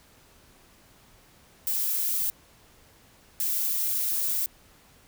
violet noise bursts at uneven times, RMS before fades -27 dBFS, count 2, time 1.67-2.3 / 3.4-4.46 s, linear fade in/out 0 ms, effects pink hiss -57 dBFS RMS until 5.07 s

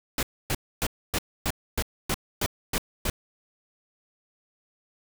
pink noise bursts, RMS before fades -26 dBFS, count 10, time 0.18-3.1 s, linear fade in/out 2 ms, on 49 ms, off 270 ms, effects none

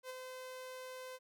sawtooth tone with ADSR envelope, 513 Hz, C5, 34 cents flat, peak -38 dBFS, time 0.03-1.19 s, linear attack 67 ms, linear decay 21 ms, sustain -4 dB, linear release 41 ms, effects none

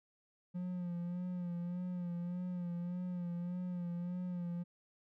triangle tone with vibrato, 176.8 Hz, F3, 22 cents sharp, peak -35 dBFS, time 0.54-4.64 s, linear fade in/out 20 ms, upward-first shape sine, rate 1.7 Hz, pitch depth 41 cents each way, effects none

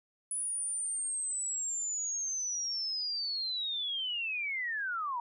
sine linear sweep, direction down, 9956 to 923 Hz, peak -32 dBFS, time 0.31-5.2 s, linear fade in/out 2 ms, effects none

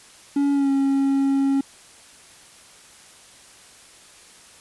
triangle tone with pitch glide, 282.4 to 273.9 Hz, C#4 to C#4, +32 to -21 cents, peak -15 dBFS, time 0.36-1.61 s, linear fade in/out 5 ms, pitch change -53 cents, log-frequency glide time 0.53-0.7 s, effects white hiss -48 dBFS RMS until 4.6 s + resampled to 24000 Hz

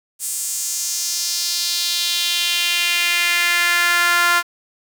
sawtooth tone with high-pass filter sweep, 347.5 Hz, F4, 9 cents flat, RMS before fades -19 dBFS, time 0.19-4.43 s, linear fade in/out 50 ms, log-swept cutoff 8600 to 1300 Hz, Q 2.4, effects 7-bit

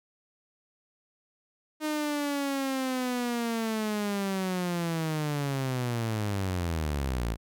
sawtooth linear sweep, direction down, 309 to 53 Hz, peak -24 dBFS, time 1.8-7.37 s, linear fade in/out 50 ms, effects none

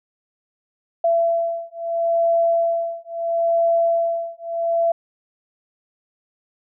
sine beating tone pair, 672 / 672.75 Hz, E5 / E5, +33 / +35 cents, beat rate 0.75 Hz, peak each -20 dBFS, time 1.04-4.92 s, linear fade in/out 5 ms, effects none

